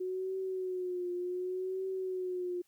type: tone with vibrato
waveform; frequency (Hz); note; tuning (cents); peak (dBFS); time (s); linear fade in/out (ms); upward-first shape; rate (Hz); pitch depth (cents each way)
sine; 367.2; F#4; -13; -33; 0-2.62; 10; triangle; 0.67; 65
effects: white hiss -73 dBFS RMS until 2.67 s